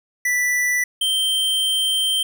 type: tone pair in turn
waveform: square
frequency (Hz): 1974 / 3134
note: B6 / G7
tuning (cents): -1 / -1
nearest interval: minor sixth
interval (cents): 800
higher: second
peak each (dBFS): -18 / -18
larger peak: neither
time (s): 0.25-0.84 / 1.01-2.23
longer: second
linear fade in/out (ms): 5
effects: 10-bit